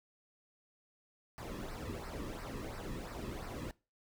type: noise with flanger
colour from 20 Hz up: brown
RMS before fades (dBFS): -43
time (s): 1.38-3.71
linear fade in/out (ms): 0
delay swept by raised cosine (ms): 0.29 to 1.39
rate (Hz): 2.9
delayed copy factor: -0.7
effects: noise-tail reverb RT60 0.3 s tail -22 dB re dry